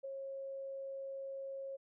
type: tone with ADSR envelope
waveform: sine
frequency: 543 Hz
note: C#5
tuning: 36 cents flat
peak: -38 dBFS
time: 0.03-1.77 s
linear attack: 20 ms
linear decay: 4 ms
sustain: -3 dB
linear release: 18 ms
effects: none